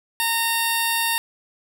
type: tone with notch filter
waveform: 5% pulse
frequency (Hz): 919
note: A#5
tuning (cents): -25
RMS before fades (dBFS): -22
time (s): 0.2-1.18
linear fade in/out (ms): 0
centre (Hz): 6500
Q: 0.91
effects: none